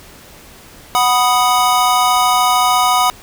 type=chord; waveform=square; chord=B major; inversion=second; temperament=equal; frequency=740 / 987.8 / 1244.5 Hz; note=F#5 / B5 / D#6; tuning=0 / 0 / 0 cents; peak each=-16 dBFS; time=0.95-3.1 s; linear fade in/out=0 ms; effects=pink hiss -40 dBFS RMS until 3.22 s